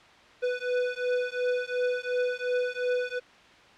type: beating tone pair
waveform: square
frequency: 494.6 / 497.4 Hz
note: B4 / B4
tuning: +3 / +12 cents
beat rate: 2.8 Hz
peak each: -30 dBFS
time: 0.42-3.2 s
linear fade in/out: 20 ms
effects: white hiss -53 dBFS RMS until 3.77 s + low-pass 3000 Hz 12 dB/octave